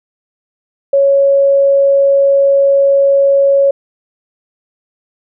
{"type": "tone", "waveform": "sine", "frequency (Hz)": 554.4, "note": "C#5", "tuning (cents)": 0, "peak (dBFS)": -6, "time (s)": [0.93, 3.71], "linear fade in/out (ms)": 5, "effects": []}